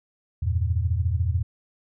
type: chord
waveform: sine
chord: E diminished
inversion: none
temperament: equal with one note detuned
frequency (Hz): 82.41 / 96.2 / 116.54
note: E2 / G2 / Bb2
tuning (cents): 0 / -32 / 0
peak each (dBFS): -23 / -26 / -28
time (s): 0.42-1.43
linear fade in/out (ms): 10
effects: none